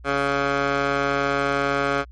15% pulse tone with band-pass filter, 140 Hz, C#3, 18 cents sharp, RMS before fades -22 dBFS, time 0.04-2.05 s, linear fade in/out 50 ms, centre 1200 Hz, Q 1.1, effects added 60 Hz sine -40 dBFS peak until 2.11 s + MP3 48 kbps

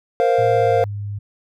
triangle chord, Bb suspended second, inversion none, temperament equal, 466.2 / 523.3 / 698.5 Hz, Bb4 / C5 / F5, 0 / 0 / 0 cents, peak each -16 dBFS, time 0.2-0.84 s, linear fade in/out 0 ms
sine tone with pitch glide, 112.1 to 102.2 Hz, A2 to G#2, +33 to -27 cents, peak -24 dBFS, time 0.38-1.19 s, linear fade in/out 10 ms, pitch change -160 cents, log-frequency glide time 0.56-0.82 s
effects none

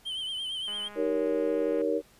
triangle tone with vibrato, 3100 Hz, G7, 20 cents flat, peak -30 dBFS, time 0.05-0.89 s, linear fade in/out 20 ms, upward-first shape triangle, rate 8.8 Hz, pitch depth 72 cents each way
click train, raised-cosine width 0.5 ms, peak -32 dBFS, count 236, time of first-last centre 0.68-1.815 s, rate 207 Hz
sine chord, Eb dominant seventh, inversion none, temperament just, 311.1 / 388.9 / 466.7 / 560 Hz, Eb4 / G4 / Bb4 / Db5, 0 / -14 / +2 / +18 cents, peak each -31 / -33 / -28 / -31 dBFS, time 0.95-2.02 s, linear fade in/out 50 ms
effects pink hiss -59 dBFS RMS until 2.19 s + resampled to 32000 Hz

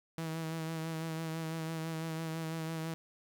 sawtooth tone with vibrato, 161.6 Hz, E3, 34 cents flat, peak -32 dBFS, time 0.18-2.94 s, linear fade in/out 0 ms, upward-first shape sine, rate 6 Hz, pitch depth 27 cents each way, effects 11-bit

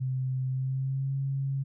sine tone with pitch glide, 130 to 136.46 Hz, C3 to C#3, -11 to -27 cents, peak -27 dBFS, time 0-1.64 s, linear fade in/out 20 ms, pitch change +84 cents, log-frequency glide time 0.49-1.15 s, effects none

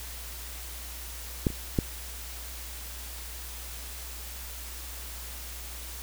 clicks, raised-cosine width 3 ms, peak -10 / -26 / -10 dBFS, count 3, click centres 1.468 / 1.503 / 1.788 s, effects added 60 Hz sine -41 dBFS peak until 6.02 s + white hiss -42 dBFS RMS until 6.02 s

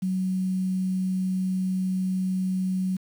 sine tone with quantisation, 186.7 Hz, F#3, 16 cents sharp, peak -23 dBFS, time 0.02-2.97 s, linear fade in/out 10 ms, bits 8, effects none

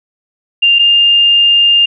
sine tone pair in turn, 2794 / 2808 Hz, F7 / F7, 0 / +9 cents, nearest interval unison, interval 9 cents, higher second, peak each -5 dBFS, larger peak neither, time 0.62-0.79 / 0.79-1.86 s, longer second, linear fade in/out 10 ms, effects none

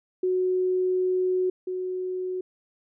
sine tone pair in turn, 368.5 / 368.5 Hz, F#4 / F#4, -7 / -7 cents, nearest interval unison, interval 0 cents, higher neither, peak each -21 / -27 dBFS, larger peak first, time 0.23-1.5 / 1.67-2.41 s, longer first, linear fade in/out 5 ms, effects none

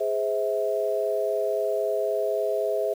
sine chord, Ab augmented, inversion none, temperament just, 415.3 / 519.1 / 648.9 Hz, Ab4 / C5 / E5, 0 / -14 / -27 cents, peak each -27 / -29 / -26 dBFS, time 0-2.94 s, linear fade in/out 10 ms, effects 8-bit

